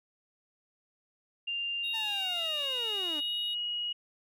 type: tone with pitch glide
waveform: sine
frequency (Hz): 2794 to 2896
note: F7 to F#7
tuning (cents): 0 to -38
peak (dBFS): -31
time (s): 1.47-3.93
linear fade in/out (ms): 10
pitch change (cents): +62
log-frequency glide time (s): 2.05-3.32
type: tone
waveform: triangle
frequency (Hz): 3752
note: A#7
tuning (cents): +11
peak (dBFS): -36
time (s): 1.83-3.55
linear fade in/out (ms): 20
type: linear sweep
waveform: sawtooth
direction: down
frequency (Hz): 910 to 280.8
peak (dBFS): -36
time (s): 1.93-3.21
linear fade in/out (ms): 20
effects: none